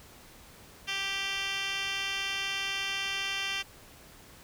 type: tone with band-pass filter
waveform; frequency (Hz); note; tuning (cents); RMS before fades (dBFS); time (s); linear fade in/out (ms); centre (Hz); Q
10% pulse; 392; G4; 0; -33; 0.87-3.63; 20; 3400; 3.9
effects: pink hiss -53 dBFS RMS until 4.43 s